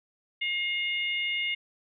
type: harmonic tone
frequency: 713 Hz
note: F5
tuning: 36 cents sharp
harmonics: 3 / 4 / 5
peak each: -29 / -31 / -40 dBFS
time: 0.41-1.55 s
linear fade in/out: 10 ms
effects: none